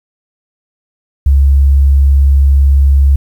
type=tone; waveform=sine; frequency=69 Hz; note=C#2; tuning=7 cents flat; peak=-4 dBFS; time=1.26-3.16 s; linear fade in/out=5 ms; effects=7-bit